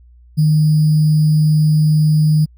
sine tone with sample-and-hold, 153.7 Hz, D#3, 21 cents flat, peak -9 dBFS, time 0.37-2.46 s, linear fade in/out 20 ms, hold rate 4900 Hz, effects added 60 Hz sine -42 dBFS peak until 2.57 s

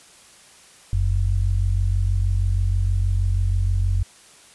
sine tone pair together, 46.21 / 92.5 Hz, F#1 / F#2, -1 / 0 cents, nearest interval octave, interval 1201 cents, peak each -20 dBFS, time 0.93-4.03 s, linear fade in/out 0 ms, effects white hiss -49 dBFS RMS until 4.54 s + resampled to 24000 Hz

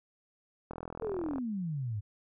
click train, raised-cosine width 1 ms, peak -26 dBFS, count 29, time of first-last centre 0.71-1.383 s, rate 41.6 Hz
sine exponential sweep, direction down, 466.2 to 98 Hz, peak -32 dBFS, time 1.01-2.01 s, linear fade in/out 20 ms
effects none

